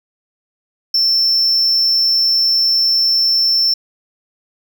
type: tone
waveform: triangle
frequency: 5370 Hz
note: E8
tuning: 31 cents sharp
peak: -10 dBFS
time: 0.94-3.74 s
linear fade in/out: 5 ms
effects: none